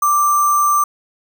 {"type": "tone with sample-and-hold", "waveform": "sine", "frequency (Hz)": 1174.7, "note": "D6", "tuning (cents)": 0, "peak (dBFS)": -11, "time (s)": [0.02, 0.84], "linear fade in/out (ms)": 5, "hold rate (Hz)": 7350, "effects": []}